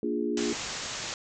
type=chord; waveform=sine; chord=Bb dominant seventh; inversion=none; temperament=equal; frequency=233.1 / 293.7 / 349.2 / 415.3 Hz; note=Bb3 / D4 / F4 / Ab4; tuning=0 / 0 / 0 / 0 cents; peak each=-32 dBFS; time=0.03-0.53 s; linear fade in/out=2 ms
type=low-pass noise; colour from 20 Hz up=white; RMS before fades=-36 dBFS; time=0.37-1.14 s; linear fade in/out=2 ms; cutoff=7500 Hz; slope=96 dB/octave
effects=none